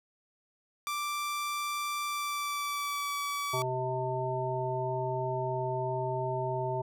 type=tone with pitch glide; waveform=sawtooth; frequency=1174.7 to 1145.2 Hz; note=D6 to D6; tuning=0 to -44 cents; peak=-28 dBFS; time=0.87-3.62 s; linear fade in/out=0 ms; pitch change=-44 cents; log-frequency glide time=2.06-3.16 s
type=harmonic tone; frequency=128.5 Hz; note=C3; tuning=31 cents flat; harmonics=1 / 3 / 5 / 7; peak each=-35 / -35 / -35 / -35 dBFS; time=3.53-6.82 s; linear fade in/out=10 ms
effects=none